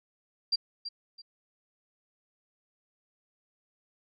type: tone with echo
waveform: sine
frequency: 4740 Hz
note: D8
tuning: 15 cents sharp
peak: -23 dBFS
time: 0.52-0.56 s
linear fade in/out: 10 ms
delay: 330 ms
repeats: 2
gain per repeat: -11 dB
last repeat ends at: 1.22 s
effects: none